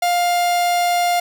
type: tone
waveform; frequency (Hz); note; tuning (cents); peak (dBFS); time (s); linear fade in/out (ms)
45% pulse; 703; F5; +11; -15; 0.02-1.2; 5
effects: none